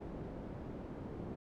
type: low-pass noise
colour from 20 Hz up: white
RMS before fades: -45 dBFS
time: 0-1.36 s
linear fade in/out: 20 ms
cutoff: 350 Hz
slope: 12 dB/octave
effects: none